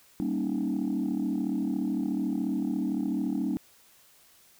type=chord; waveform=sine; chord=Eb dominant seventh; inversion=first; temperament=equal; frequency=196 / 233.1 / 277.2 / 311.1 Hz; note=G3 / Bb3 / Db4 / Eb4; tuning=0 / 0 / 0 / 0 cents; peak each=-31 / -31 / -30 / -31 dBFS; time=0.2-3.57 s; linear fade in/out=0 ms; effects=tanh soft clip ceiling -21 dBFS + white hiss -59 dBFS RMS until 4.59 s